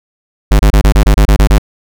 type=tone bursts; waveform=square; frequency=50.9 Hz; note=G#1; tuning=34 cents flat; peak=-4 dBFS; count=10; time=0.51-1.583 s; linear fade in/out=5 ms; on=83 ms; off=27 ms; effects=none